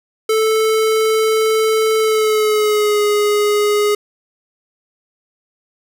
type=tone with pitch glide; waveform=square; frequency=438.9 to 415.9 Hz; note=A4 to G#4; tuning=-4 to +2 cents; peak=-13 dBFS; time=0.29-3.95 s; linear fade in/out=5 ms; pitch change=-94 cents; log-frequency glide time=1.98-3.02 s; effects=none